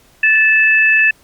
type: tone pair together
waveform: sine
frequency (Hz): 1748 / 2621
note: A6 / E7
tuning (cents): -12 / -11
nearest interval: perfect fifth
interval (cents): 701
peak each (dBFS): -11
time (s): 0.23-1.11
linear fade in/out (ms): 5
effects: pink hiss -50 dBFS RMS until 1.23 s + Opus 48 kbps